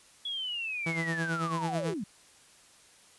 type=linear sweep; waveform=sine; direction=down; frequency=3391 to 169.8 Hz; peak=-32 dBFS; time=0.25-2.04 s; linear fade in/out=5 ms
type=tone with tremolo; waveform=sawtooth; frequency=164.81 Hz; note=E3; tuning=in tune; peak=-25 dBFS; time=0.86-1.94 s; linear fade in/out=5 ms; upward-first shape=sine; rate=9.1 Hz; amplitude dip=65%
effects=white hiss -58 dBFS RMS until 3.18 s + resampled to 24000 Hz